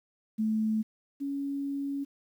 sine tone pair in turn, 218 / 279.5 Hz, A3 / C#4, -16 / +14 cents, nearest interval major third, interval 430 cents, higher second, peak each -25 / -30 dBFS, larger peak first, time 0.38-0.83 / 1.2-2.05 s, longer second, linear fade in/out 20 ms, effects 10-bit

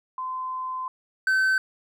sine / triangle tone pair in turn, 1029 / 1534.6 Hz, C6 / G6, -29 / -37 cents, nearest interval perfect fifth, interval 692 cents, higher second, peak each -28 / -17 dBFS, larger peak second, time 0.18-0.88 / 1.27-1.58 s, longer first, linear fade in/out 2 ms, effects none

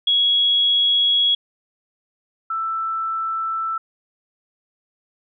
sine tone pair in turn, 3332 / 1326.1 Hz, G#7 / E6, +5 / +10 cents, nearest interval octave + major third, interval 1595 cents, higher first, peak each -14 / -21 dBFS, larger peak first, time 0.07-1.35 / 2.5-3.78 s, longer neither, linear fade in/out 5 ms, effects none

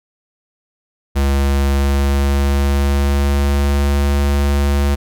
square tone with pitch glide, 69.3 to 70.72 Hz, C#2 to C#2, 0 to +35 cents, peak -13 dBFS, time 1.15-4.96 s, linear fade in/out 20 ms, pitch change +35 cents, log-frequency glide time 1.63-3.99 s, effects none

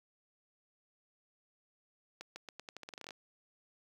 accelerating click train, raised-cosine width 0.2 ms, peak -28 dBFS, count 15, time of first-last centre 2.21-3.107 s, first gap 150 ms, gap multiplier 0.85, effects high-pass 150 Hz 12 dB/octave + 9-bit

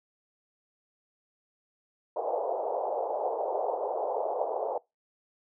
pink band-pass noise, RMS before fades -31 dBFS, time 2.16-4.78 s, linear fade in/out 5 ms, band 440 to 860 Hz, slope 48 dB/octave, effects noise-tail reverb RT60 0.2 s tail -23 dB re dry

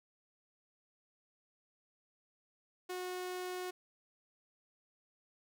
sawtooth tone, 364.4 Hz, F#4, 26 cents flat, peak -35 dBFS, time 2.89-3.71 s, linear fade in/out 10 ms, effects none

